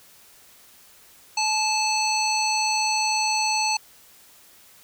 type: harmonic tone with a mistuned harmonic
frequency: 873 Hz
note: A5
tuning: 14 cents flat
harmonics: 1 / 3 / 5 / 7 / 9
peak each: -24 / -27 / -26 / -29 / -34 dBFS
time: 1.37-3.77 s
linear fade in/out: 5 ms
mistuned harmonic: 1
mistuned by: -20 cents
effects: white hiss -52 dBFS RMS until 4.83 s